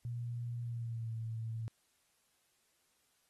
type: tone with pitch glide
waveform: sine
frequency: 119.3 to 112.86 Hz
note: A#2 to A2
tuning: +41 to +44 cents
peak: -37 dBFS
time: 0.05-1.68 s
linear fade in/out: 0 ms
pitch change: -97 cents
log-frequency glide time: 0.61-1.14 s
effects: white hiss -75 dBFS RMS until 3.29 s + AAC 32 kbps